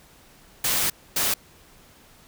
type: noise bursts at uneven times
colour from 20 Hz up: white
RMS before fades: -23 dBFS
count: 2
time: 0.64-0.9 / 1.16-1.34 s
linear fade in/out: 5 ms
effects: pink hiss -53 dBFS RMS until 2.27 s